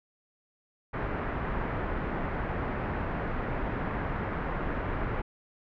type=low-pass noise; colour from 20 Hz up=pink; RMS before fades=-32 dBFS; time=0.93-5.22 s; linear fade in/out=10 ms; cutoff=1900 Hz; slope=24 dB/octave; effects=none